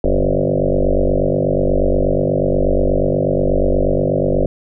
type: tone with frequency modulation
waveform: sine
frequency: 266.2 Hz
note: C4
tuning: 30 cents sharp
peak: -12 dBFS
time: 0.04-4.46 s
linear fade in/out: 2 ms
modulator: 48.3 Hz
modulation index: 7
effects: none